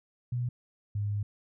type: tone pair in turn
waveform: sine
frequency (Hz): 122.4 / 102.93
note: B2 / G#2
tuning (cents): -15 / -15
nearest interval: minor third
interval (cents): 300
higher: first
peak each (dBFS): -28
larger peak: neither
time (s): 0.32-0.49 / 0.95-1.23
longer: second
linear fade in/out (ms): 5
effects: none